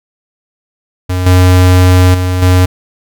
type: tone with level steps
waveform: square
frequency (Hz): 91.2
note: F#2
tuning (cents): -24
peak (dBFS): -12 / -4 / -11 / -5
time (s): 1.09-2.66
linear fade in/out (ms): 10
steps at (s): 1.26 / 2.14 / 2.42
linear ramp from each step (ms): 5
effects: none